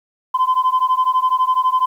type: beating tone pair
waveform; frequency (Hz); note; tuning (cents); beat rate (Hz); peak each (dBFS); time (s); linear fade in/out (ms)
sine; 1019 / 1031; C6 / C6; -46 / -26; 12; -15; 0.34-1.86; 10
effects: tanh soft clip ceiling -9 dBFS + 8-bit